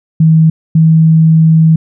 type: tone pair in turn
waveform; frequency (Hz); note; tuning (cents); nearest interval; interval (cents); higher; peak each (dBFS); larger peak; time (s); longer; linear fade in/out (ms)
sine; 160 / 160.65; D#3 / E3; +49 / -44; unison; 7; second; -3; neither; 0.2-0.5 / 0.75-1.76; second; 5
effects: none